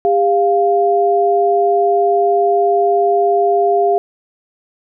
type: tone pair together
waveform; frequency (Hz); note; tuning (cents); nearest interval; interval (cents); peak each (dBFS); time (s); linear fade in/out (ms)
sine; 401.7 / 698.5; G4 / F5; +42 / 0; minor seventh; 958; -13; 0.05-3.98; 0
effects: none